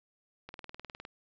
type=click train; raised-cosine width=0.3 ms; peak=-28 dBFS; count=12; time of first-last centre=0.49-1.051 s; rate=19.6 Hz; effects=resampled to 16000 Hz